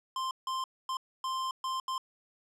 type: tone bursts at uneven times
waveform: square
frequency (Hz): 1046.5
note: C6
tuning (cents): 0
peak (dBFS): -32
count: 6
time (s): 0.16-0.31 / 0.47-0.64 / 0.89-0.97 / 1.24-1.51 / 1.64-1.8 / 1.88-1.98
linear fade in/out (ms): 2
effects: low-pass 8000 Hz 12 dB/octave